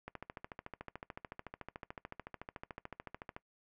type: click train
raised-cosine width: 0.5 ms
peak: -28 dBFS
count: 46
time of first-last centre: 0.08-3.365 s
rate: 13.7 Hz
effects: noise-tail reverb RT60 0.1 s tail -21 dB re dry